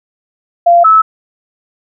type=tone pair in turn; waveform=sine; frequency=690 / 1302.5 Hz; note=F5 / E6; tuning=-21 / -21 cents; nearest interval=major seventh; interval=1100 cents; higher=second; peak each=-3 dBFS; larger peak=neither; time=0.66-0.84 / 0.84-1.02 s; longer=neither; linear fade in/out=10 ms; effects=none